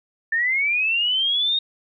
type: linear sweep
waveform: sine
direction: up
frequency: 1771 to 3729 Hz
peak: -18 dBFS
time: 0.32-1.59 s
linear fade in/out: 5 ms
effects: none